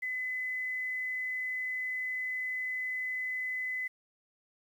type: tone with quantisation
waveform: sine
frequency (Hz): 2017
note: B6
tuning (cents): +36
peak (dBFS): -32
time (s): 0.02-3.88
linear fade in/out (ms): 10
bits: 10
effects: none